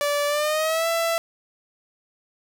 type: tone with pitch glide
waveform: sawtooth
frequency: 580 to 666.2 Hz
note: D5 to E5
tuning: -22 to +18 cents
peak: -17 dBFS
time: 0.01-1.18 s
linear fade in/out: 0 ms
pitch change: +240 cents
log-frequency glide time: 0.27-0.88 s
effects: none